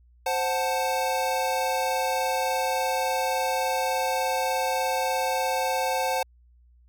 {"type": "chord", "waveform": "square", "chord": "F# diminished", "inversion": "second", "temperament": "equal", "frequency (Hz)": [523.3, 740, 880], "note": ["C5", "F#5", "A5"], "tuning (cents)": [0, 0, 0], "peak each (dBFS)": -29, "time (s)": [0.26, 6.23], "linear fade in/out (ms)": 5, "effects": ["added 60 Hz sine -54 dBFS peak until 6.88 s"]}